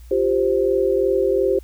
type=chord; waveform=sine; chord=F suspended second; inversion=none; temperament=equal; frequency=349.2 / 392 / 523.3 Hz; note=F4 / G4 / C5; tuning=0 / 0 / 0 cents; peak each=-23 / -18 / -20 dBFS; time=0.11-1.59 s; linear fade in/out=5 ms; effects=added 60 Hz sine -38 dBFS peak until 1.63 s + white hiss -55 dBFS RMS until 1.63 s